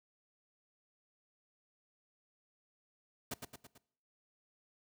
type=noise with echo; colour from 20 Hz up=pink; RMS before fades=-39 dBFS; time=3.31-3.34 s; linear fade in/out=5 ms; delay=110 ms; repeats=4; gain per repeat=-5 dB; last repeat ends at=3.78 s; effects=noise-tail reverb RT60 0.7 s tail -22 dB re dry + high-pass 80 Hz 12 dB/octave